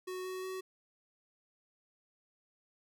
square tone with pitch steps, 369.3 / 372.3 / 375.3 Hz, F#4 / F#4 / F#4, -3 / +11 / +25 cents, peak -39 dBFS, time 0.07-0.61 s, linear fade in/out 10 ms, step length 180 ms, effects none

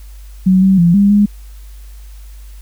sine tone with pitch steps, 186.9 / 191.4 / 171.4 / 200.9 / 205.4 Hz, F#3 / G3 / F3 / G3 / G#3, +18 / -41 / -32 / +43 / -19 cents, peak -6 dBFS, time 0.46-1.26 s, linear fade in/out 10 ms, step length 160 ms, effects added 50 Hz sine -31 dBFS peak until 2.61 s + white hiss -48 dBFS RMS until 2.61 s

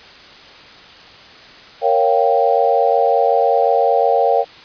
sine chord, G half-diminished seventh, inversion first, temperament equal, 466.2 / 554.4 / 698.5 / 784 Hz, Bb4 / Db5 / F5 / G5, 0 / 0 / 0 / 0 cents, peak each -17 dBFS, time 1.81-4.45 s, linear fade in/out 50 ms, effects white hiss -40 dBFS RMS until 4.64 s + resampled to 11025 Hz

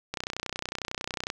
click train, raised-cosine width 0.2 ms, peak -14 dBFS, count 37, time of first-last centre 0.14-1.301 s, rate 31 Hz, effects none

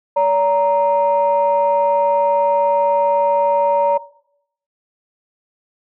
sine tone pair together, 571.7 / 932 Hz, D5 / A#5, -47 / -1 cents, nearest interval minor sixth, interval 846 cents, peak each -14 dBFS, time 0.16-3.98 s, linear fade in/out 10 ms, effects noise-tail reverb RT60 0.7 s tail -19 dB re dry + tanh soft clip ceiling -6 dBFS

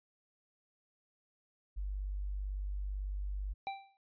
sine tone, 49 Hz, G1, in tune, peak -35 dBFS, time 1.76-3.54 s, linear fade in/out 20 ms
square tone with exponential decay, 784 Hz, G5, in tune, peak -34 dBFS, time 3.67-3.97 s, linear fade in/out 0 ms, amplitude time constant 64 ms
effects resampled to 11025 Hz

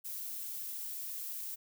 violet noise, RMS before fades -41 dBFS, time 0.04-1.56 s, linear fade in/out 20 ms, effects none

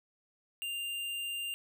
sine tone with hard clipping, 2794 Hz, F7, in tune, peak -36 dBFS, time 0.62-1.54 s, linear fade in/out 0 ms, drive 15 dB, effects none

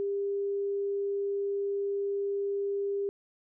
sine tone, 400 Hz, G4, 35 cents sharp, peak -28 dBFS, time 0-3.09 s, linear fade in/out 0 ms, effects none

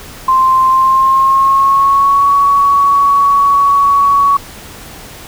sine tone with pitch glide, 1046.5 to 1121.6 Hz, C6 to C#6, 0 to +20 cents, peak -6 dBFS, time 0.28-4.37 s, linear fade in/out 5 ms, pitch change +120 cents, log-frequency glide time 0.69-2.28 s, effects pink hiss -32 dBFS RMS until 5.27 s

